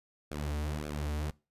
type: tone with flanger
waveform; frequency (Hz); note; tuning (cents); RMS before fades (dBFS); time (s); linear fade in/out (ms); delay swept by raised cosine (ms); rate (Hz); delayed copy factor
sawtooth; 74.6; D2; +28; -35; 0.31-1.31; 5; 1 to 6; 1.8; -0.95
effects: noise-tail reverb RT60 0.3 s tail -22 dB re dry + resampled to 32000 Hz